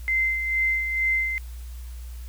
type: tone with tremolo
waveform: sine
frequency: 2076 Hz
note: C7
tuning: 14 cents flat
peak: -19 dBFS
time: 0.08-1.38 s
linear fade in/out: 0 ms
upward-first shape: sine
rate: 2.2 Hz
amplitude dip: 50%
effects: added 60 Hz sine -34 dBFS peak until 2.28 s + white hiss -52 dBFS RMS until 2.28 s